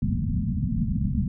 white low-pass noise, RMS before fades -25 dBFS, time 0.02-1.28 s, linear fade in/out 2 ms, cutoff 240 Hz, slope 96 dB/octave, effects none

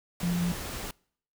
sine tone in noise, 174.61 Hz, F3, in tune, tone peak -25 dBFS, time 0.23-0.52 s, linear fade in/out 2 ms, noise pink, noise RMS -37 dBFS, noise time 0.2-0.91 s, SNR +9 dB, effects noise-tail reverb RT60 0.6 s tail -26 dB re dry

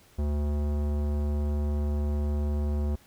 sine tone with tanh clipping, 73.42 Hz, D2, in tune, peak -27 dBFS, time 0.18-2.96 s, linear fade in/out 10 ms, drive 18 dB, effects pink hiss -58 dBFS RMS until 3.06 s

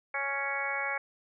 harmonic tone, 277.7 Hz, C#4, 3 cents sharp, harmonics 2 / 3 / 4 / 5 / 6 / 7 / 8, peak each -40 / -38 / -40 / -39 / -37 / -39 / -34 dBFS, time 0.14-0.98 s, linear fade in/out 5 ms, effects none

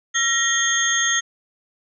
sine tone cluster, 1353 / 1881 / 3187 / 3464 / 6470 Hz, E6 / A#6 / G7 / A7 / G#8, +45 / +15 / +28 / -28 / -46 cents, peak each -28 / -21 / -26 / -28 / -21 dBFS, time 0.14-1.21 s, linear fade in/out 20 ms, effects none

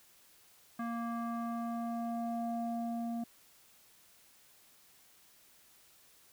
square tone with low-pass filter sweep, 233.1 Hz, A#3, in tune, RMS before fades -37 dBFS, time 0.79-3.24 s, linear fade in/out 5 ms, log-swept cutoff 1400 to 540 Hz, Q 2.7, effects white hiss -63 dBFS RMS until 6.32 s

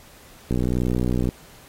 click train, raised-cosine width 3 ms, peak -10 dBFS, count 49, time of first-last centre 0.51-1.289 s, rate 61.6 Hz, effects pink hiss -49 dBFS RMS until 1.68 s + AAC 48 kbps

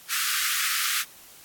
pink high-pass noise, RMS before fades -26 dBFS, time 0.08-1.05 s, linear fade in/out 50 ms, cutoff 1200 Hz, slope 96 dB/octave, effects white hiss -49 dBFS RMS until 1.44 s + AAC 64 kbps

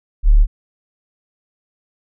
sine tone, 36.71 Hz, D1, in tune, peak -6 dBFS, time 0.23-0.47 s, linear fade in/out 50 ms, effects none

